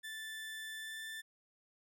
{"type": "tone with pitch glide", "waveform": "30% pulse", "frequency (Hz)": [1760, 1770.2], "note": ["A6", "A6"], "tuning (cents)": [0, 10], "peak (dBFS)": -40, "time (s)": [0.03, 1.22], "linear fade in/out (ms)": 20, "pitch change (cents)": 10, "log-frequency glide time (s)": [0.79, 1.04], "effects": []}